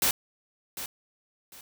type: noise with echo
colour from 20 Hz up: white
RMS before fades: -24 dBFS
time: 0.02-0.11 s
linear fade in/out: 2 ms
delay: 750 ms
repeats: 2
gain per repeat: -12 dB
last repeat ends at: 1.61 s
effects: none